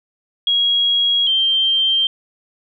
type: tone pair in turn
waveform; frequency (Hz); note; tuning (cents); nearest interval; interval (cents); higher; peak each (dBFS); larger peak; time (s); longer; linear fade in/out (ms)
sine; 3300 / 3152; G#7 / G7; -12 / +9; minor second; 79; first; -13; neither; 0.47-1.27 / 1.27-2.07; neither; 2
effects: none